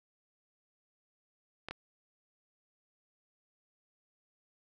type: clicks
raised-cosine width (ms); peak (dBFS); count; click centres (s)
0.3; -23; 2; 1.686 / 1.71
effects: none